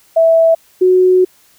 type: tone pair in turn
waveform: sine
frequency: 656 / 368.2 Hz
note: E5 / F#4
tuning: -9 / -8 cents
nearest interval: minor seventh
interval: 999 cents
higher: first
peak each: -6 dBFS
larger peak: neither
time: 0.16-0.55 / 0.81-1.25 s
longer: second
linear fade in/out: 10 ms
effects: white hiss -50 dBFS RMS until 1.58 s